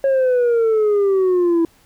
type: exponential sweep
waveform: sine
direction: down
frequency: 549 to 328.7 Hz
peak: -10 dBFS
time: 0.04-1.65 s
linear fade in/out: 2 ms
effects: tanh soft clip ceiling -12 dBFS + pink hiss -54 dBFS RMS until 1.85 s